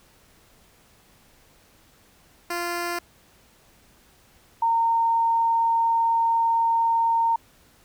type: tone pair in turn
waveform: 10% pulse / sine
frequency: 346.7 / 917.9 Hz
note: F4 / A#5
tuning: -13 / -27 cents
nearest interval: octave + perfect fourth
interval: 1686 cents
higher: second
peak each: -18 dBFS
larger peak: neither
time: 2.5-2.99 / 4.62-7.36 s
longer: second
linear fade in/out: 5 ms
effects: pink hiss -57 dBFS RMS until 7.84 s